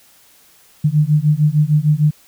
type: beating tone pair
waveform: sine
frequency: 147.6 / 154.2 Hz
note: D3 / D#3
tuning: +9 / -15 cents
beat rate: 6.6 Hz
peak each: -14 dBFS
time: 0.84-2.11 s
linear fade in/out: 10 ms
effects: white hiss -50 dBFS RMS until 2.27 s